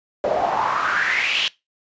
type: noise with band-pass filter sweep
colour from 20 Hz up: pink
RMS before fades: -21 dBFS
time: 0.24-1.48 s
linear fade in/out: 0 ms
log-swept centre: 560 to 3200 Hz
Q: 5.6
effects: noise-tail reverb RT60 0.2 s tail -20 dB re dry + resampled to 16000 Hz